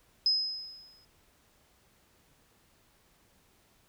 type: tone with exponential decay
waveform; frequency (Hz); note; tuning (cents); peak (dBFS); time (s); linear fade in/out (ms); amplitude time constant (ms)
sine; 5080; D#8; +35; -21; 0.26-1.05; 2; 170
effects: pink hiss -66 dBFS RMS until 3.88 s